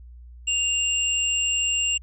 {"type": "tone pair together", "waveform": "sine", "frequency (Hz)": [2793, 7609], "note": ["F7", "A#8"], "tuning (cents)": [-1, 35], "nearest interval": "octave + perfect fourth", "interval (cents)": 1736, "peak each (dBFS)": [-22, -26], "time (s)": [0.47, 1.98], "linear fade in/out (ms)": 10, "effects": ["added 60 Hz sine -41 dBFS peak until 2.02 s"]}